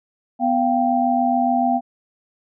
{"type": "tone cluster", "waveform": "sine", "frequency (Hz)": [248.7, 694, 781], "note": ["B3", "F5", "G5"], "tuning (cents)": [12, -11, -7], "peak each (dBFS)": -20, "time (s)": [0.39, 1.81], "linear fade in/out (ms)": 50, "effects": []}